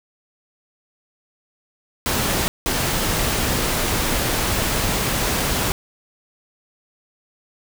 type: noise bursts at uneven times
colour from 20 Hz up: pink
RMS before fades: -21 dBFS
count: 2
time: 2.06-2.48 / 2.66-5.72 s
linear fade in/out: 0 ms
effects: none

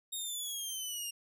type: exponential sweep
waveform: 15% pulse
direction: down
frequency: 3743 to 2794 Hz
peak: -30 dBFS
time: 0.12-1.11 s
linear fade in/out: 10 ms
effects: none

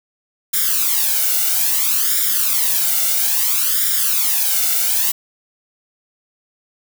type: noise with flanger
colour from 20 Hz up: blue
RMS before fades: -17 dBFS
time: 0.53-5.12 s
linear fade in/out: 10 ms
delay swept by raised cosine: 0.56 to 1.42 ms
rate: 0.6 Hz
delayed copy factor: +0.85
effects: none

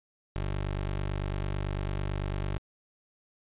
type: tone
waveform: 20% pulse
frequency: 49 Hz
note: G1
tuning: in tune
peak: -25 dBFS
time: 0.36-2.58 s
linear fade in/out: 0 ms
effects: resampled to 8000 Hz

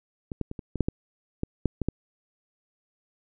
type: clicks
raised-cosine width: 3 ms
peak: -20 / -15 / -22 / -23 / -19 / -8 / -12 / -14 / -9 / -14 / -12 dBFS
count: 11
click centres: 0.318 / 0.413 / 0.514 / 0.592 / 0.757 / 0.807 / 0.885 / 1.434 / 1.657 / 1.817 / 1.886 s
effects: none

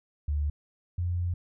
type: tone pair in turn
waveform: sine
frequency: 73.42 / 88.01 Hz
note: D2 / F2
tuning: 0 / +14 cents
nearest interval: minor third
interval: 314 cents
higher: second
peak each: -25 / -26 dBFS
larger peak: first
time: 0.28-0.5 / 0.98-1.34 s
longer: second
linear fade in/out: 5 ms
effects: none

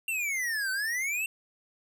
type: exponential two-way sweep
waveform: square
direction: down then up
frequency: 2764 to 1505 to 2725 Hz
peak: -29 dBFS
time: 0.08-1.26 s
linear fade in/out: 2 ms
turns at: 0.71 s
effects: none

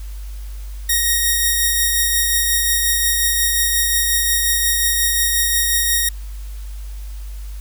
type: tone with tremolo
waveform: 5% pulse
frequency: 1870 Hz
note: A#6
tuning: 5 cents sharp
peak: -3 dBFS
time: 0.89-6.09 s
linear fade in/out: 5 ms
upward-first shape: triangle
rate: 5.6 Hz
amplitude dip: 30%
effects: added 50 Hz sine -27 dBFS peak until 7.6 s + white hiss -46 dBFS RMS until 7.6 s

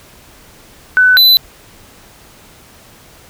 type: tone pair in turn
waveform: sine / square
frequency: 1500 / 4005 Hz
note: F#6 / B7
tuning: +23 / +23 cents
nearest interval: octave + perfect fourth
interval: 1700 cents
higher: second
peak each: -5 dBFS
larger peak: neither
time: 0.97-1.17 / 1.17-1.37 s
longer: neither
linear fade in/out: 0 ms
effects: pink hiss -42 dBFS RMS until 3.29 s

